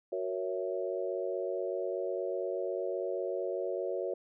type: chord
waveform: sine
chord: F# dominant seventh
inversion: none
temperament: equal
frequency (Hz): 370 / 466.2 / 554.4 / 659.3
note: F#4 / A#4 / C#5 / E5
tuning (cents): 0 / 0 / 0 / 0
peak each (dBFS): -36 / -38 / -36 / -40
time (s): 0.12-4.14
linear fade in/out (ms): 5
effects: none